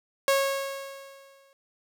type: tone with exponential decay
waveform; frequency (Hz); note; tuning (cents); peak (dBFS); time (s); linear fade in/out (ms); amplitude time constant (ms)
sawtooth; 548; C#5; -20; -15; 0.28-1.53; 1; 270
effects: none